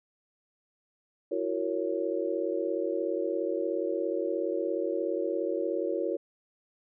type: chord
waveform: sine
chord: F# dominant seventh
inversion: third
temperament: just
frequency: 333 / 370 / 462.5 / 555 Hz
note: E4 / F#4 / A#4 / C#5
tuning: +18 / 0 / -14 / +2 cents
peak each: -33 dBFS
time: 1.31-6.17 s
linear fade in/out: 10 ms
effects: none